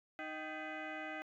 sine tone with frequency modulation, 624 Hz, D#5, 5 cents sharp, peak -40 dBFS, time 0.19-1.22 s, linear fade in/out 0 ms, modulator 467 Hz, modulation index 3.8, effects tanh soft clip ceiling -36 dBFS

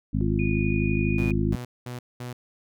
harmonic tone, 52.2 Hz, G#1, 10 cents sharp, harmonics 1 / 2 / 3 / 4 / 5, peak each -28 / -27 / -28 / -28 / -30 dBFS, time 0.13-1.56 s, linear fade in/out 10 ms
sine tone with vibrato, 343.7 Hz, F4, 28 cents flat, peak -29 dBFS, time 0.21-1.53 s, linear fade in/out 0 ms, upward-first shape square, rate 10 Hz, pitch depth 18 cents each way
sine tone, 2460 Hz, D#7, 20 cents flat, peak -32 dBFS, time 0.39-1.32 s, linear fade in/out 2 ms
sawtooth tone bursts, 123.1 Hz, B2, 5 cents flat, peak -29 dBFS, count 4, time 1.18-2.33 s, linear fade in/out 5 ms, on 130 ms, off 210 ms
effects none

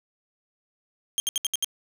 20% pulse tone bursts, 3200 Hz, G7, 35 cents sharp, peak -17 dBFS, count 6, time 1.18-1.645 s, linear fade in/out 0 ms, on 20 ms, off 69 ms, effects none

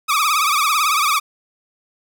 sawtooth tone with vibrato, 1204 Hz, D6, 43 cents sharp, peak -11 dBFS, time 0.08-1.2 s, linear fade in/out 20 ms, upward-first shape triangle, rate 18 Hz, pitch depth 150 cents each way, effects none

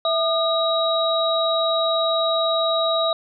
sine tone cluster, 658 / 1220 / 3830 Hz, E5 / D#6 / A#7, -3 / -34 / +46 cents, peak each -20 / -25 / -23 dBFS, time 0.05-3.13 s, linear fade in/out 2 ms, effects none

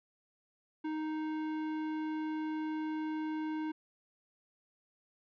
sine tone with tanh clipping, 311.1 Hz, D#4, in tune, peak -36 dBFS, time 0.84-3.72 s, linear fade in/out 10 ms, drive 15 dB, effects none

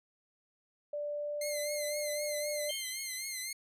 sine tone with pitch glide, 587.3 to 593.8 Hz, D5 to D5, 0 to +19 cents, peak -34 dBFS, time 0.93-2.71 s, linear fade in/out 5 ms, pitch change +19 cents, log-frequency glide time 1.12-2.02 s
10% pulse tone with vibrato, 2090 Hz, C7, 2 cents flat, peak -28 dBFS, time 1.41-3.53 s, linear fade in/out 5 ms, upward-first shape triangle, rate 3.9 Hz, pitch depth 75 cents each way
triangle tone with exponential decay, 3136 Hz, G7, in tune, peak -35 dBFS, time 2.69-3.43 s, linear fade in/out 5 ms, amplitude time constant 160 ms
effects resampled to 32000 Hz

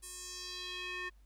square tone with band-pass filter sweep, 362.6 Hz, F#4, 35 cents flat, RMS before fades -43 dBFS, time 0.02-1.1 s, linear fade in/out 20 ms, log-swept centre 9700 to 1900 Hz, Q 2.5, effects added 50 Hz sine -58 dBFS peak until 1.25 s + pink hiss -75 dBFS RMS until 1.25 s

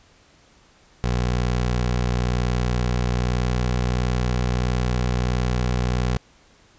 20% pulse tone with pitch glide, 61 to 61.53 Hz, B1 to B1, -21 to -6 cents, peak -15 dBFS, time 1.04-6.17 s, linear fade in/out 0 ms, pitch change +15 cents, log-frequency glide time 3.07-3.61 s, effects pink hiss -55 dBFS RMS until 6.78 s + resampled to 16000 Hz

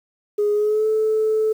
sine tone with pitch glide, 415.3 to 435.4 Hz, G#4 to A4, 0 to -18 cents, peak -15 dBFS, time 0.38-1.53 s, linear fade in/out 10 ms, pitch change +82 cents, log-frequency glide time 0.53-0.87 s, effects tanh soft clip ceiling -12 dBFS + 8-bit

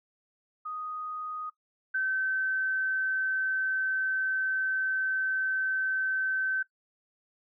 sine tone pair in turn, 1244.5 / 1538.2 Hz, D#6 / G6, 0 / -33 cents, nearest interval major third, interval 367 cents, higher second, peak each -34 / -26 dBFS, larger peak second, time 0.65-1.5 / 1.94-6.63 s, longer second, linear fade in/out 10 ms, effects noise-tail reverb RT60 0.1 s tail -17 dB re dry

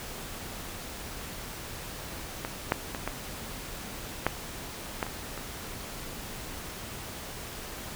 clicks, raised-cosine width 0.5 ms, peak -17 / -8 / -19 / -15 / -8 / -12 / -21 / -24 dBFS, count 8, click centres 2.449 / 2.721 / 2.948 / 3.076 / 4.266 / 5.028 / 5.066 / 5.377 s, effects pink hiss -40 dBFS RMS until 7.95 s

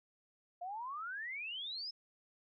sine exponential sweep, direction up, 686 to 5274 Hz, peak -40 dBFS, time 0.61-1.91 s, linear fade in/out 10 ms, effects none

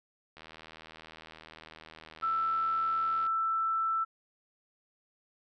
click train, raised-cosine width 0.3 ms, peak -32 dBFS, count 232, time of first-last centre 0.37-3.265 s, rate 79.8 Hz
sine tone, 1327 Hz, E6, 11 cents sharp, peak -27 dBFS, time 2.22-4.05 s, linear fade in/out 20 ms
effects none

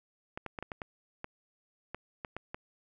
clicks, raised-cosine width 0.5 ms, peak -23 dBFS, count 11, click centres 0.375 / 0.463 / 0.588 / 0.626 / 0.718 / 0.818 / 1.244 / 1.946 / 2.248 / 2.366 / 2.545 s, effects none

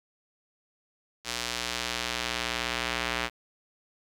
square tone with band-pass filter sweep, 59.8 Hz, A#1, 45 cents sharp, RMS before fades -32 dBFS, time 1.24-3.3 s, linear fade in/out 50 ms, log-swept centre 4900 to 2400 Hz, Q 0.9, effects 8-bit

